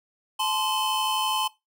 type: tone cluster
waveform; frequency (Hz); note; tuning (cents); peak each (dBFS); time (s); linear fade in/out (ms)
square; 863 / 1041 / 3051; A5 / C6 / G7; -34 / -9 / -48; -29; 0.39-1.48; 10
effects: noise-tail reverb RT60 0.2 s tail -19 dB re dry